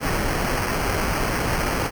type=noise with sample-and-hold; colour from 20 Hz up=pink; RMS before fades=-23 dBFS; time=0-1.91 s; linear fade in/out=50 ms; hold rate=3675 Hz; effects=none